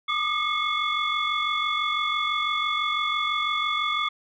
sine tone cluster, 1185 / 1231 / 2170 / 3444 Hz, D6 / D#6 / C#7 / A7, +15 / -19 / -37 / -38 cents, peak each -28 dBFS, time 0.08-4.09 s, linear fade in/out 10 ms, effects tanh soft clip ceiling -14 dBFS

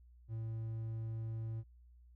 triangle tone, 112.5 Hz, A2, 39 cents sharp, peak -36 dBFS, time 0.28-1.64 s, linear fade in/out 50 ms, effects added 60 Hz sine -58 dBFS peak until 2.15 s

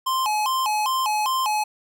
square tone with vibrato, 942 Hz, A#5, 18 cents sharp, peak -21 dBFS, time 0.06-1.64 s, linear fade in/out 10 ms, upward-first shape square, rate 2.5 Hz, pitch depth 180 cents each way, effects none

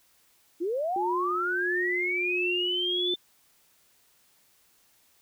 sine linear sweep, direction up, 316 to 3566 Hz, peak -26 dBFS, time 0.6-3.16 s, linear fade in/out 20 ms
sine tone with tremolo, 358.1 Hz, F4, 43 cents sharp, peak -28 dBFS, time 0.96-3.14 s, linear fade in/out 2 ms, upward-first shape triangle, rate 1.5 Hz, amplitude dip 45%
effects white hiss -64 dBFS RMS until 5.21 s

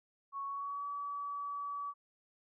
sine tone with pitch glide, 1108.7 to 1143.8 Hz, C#6 to D6, 0 to -46 cents, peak -37 dBFS, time 0.32-1.94 s, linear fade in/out 50 ms, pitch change +54 cents, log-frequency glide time 0.45-0.86 s, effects none

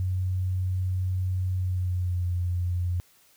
sine tone with pitch glide, 92.5 to 88.73 Hz, F#2 to F2, 0 to +28 cents, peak -24 dBFS, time 0-3 s, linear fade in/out 0 ms, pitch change -72 cents, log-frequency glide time 1.54-2.28 s, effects white hiss -60 dBFS RMS until 3.36 s

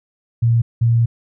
sine tone pair in turn, 116.54 / 116.54 Hz, A#2 / A#2, 0 / 0 cents, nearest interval unison, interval 0 cents, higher neither, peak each -11 dBFS, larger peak neither, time 0.42-0.62 / 0.81-1.06 s, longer second, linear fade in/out 10 ms, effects none

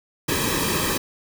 pink noise with comb filter, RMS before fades -23 dBFS, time 0.28-0.98 s, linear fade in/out 10 ms, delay 1.4 ms, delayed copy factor -0.8, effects none

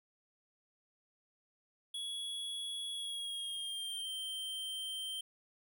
square tone with pitch glide, 3360 to 3135 Hz, G#7 to G7, +19 to -1 cents, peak -39 dBFS, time 1.94-5.21 s, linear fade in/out 5 ms, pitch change -120 cents, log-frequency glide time 2.92-4.11 s, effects none

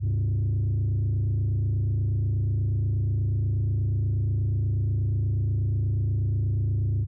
sine tone with frequency modulation, 101.3 Hz, G#2, 43 cents flat, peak -19 dBFS, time 0-7.07 s, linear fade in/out 50 ms, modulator 28.3 Hz, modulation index 0.77, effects tanh soft clip ceiling -21 dBFS

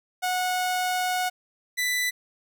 sawtooth tone pair in turn, 732 / 1987.8 Hz, F#5 / B6, -19 / +11 cents, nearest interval octave + perfect fourth, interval 1730 cents, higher second, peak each -20 dBFS, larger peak neither, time 0.22-1.3 / 1.77-2.11 s, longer first, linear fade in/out 20 ms, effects none

